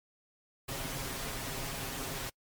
pink noise with comb filter, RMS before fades -38 dBFS, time 0.68-2.3 s, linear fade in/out 10 ms, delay 7.4 ms, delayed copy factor +0.65, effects noise-tail reverb RT60 0.1 s tail -26 dB re dry + MP3 96 kbps

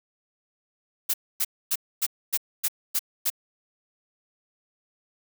blue noise bursts, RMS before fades -24 dBFS, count 8, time 1.09-3.302 s, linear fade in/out 10 ms, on 49 ms, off 260 ms, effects none

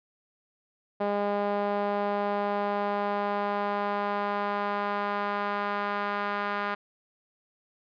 sawtooth tone with band-pass filter sweep, 203.8 Hz, G#3, 32 cents flat, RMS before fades -29 dBFS, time 1-6.75 s, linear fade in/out 10 ms, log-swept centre 670 to 1300 Hz, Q 1.6, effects resampled to 11025 Hz

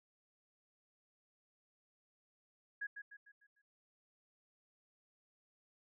sine tone with echo, 1661.2 Hz, G#6, in tune, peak -38 dBFS, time 2.81-2.87 s, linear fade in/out 10 ms, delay 150 ms, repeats 5, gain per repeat -7 dB, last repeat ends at 3.62 s, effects none

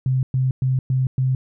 sine tone bursts, 130.2 Hz, C3, 8 cents flat, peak -16 dBFS, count 5, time 0.06-1.35 s, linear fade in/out 2 ms, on 170 ms, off 110 ms, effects none

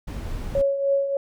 brown noise, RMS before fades -30 dBFS, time 0.07-0.62 s, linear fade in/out 10 ms
sine tone with tremolo, 554.4 Hz, C#5, in tune, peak -16 dBFS, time 0.55-1.17 s, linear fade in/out 2 ms, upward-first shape triangle, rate 3.3 Hz, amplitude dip 65%
effects none

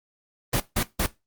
pink noise bursts, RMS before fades -23 dBFS, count 3, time 0.53-1.063 s, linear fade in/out 5 ms, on 71 ms, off 160 ms, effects noise-tail reverb RT60 0.2 s tail -17 dB re dry + Opus 24 kbps

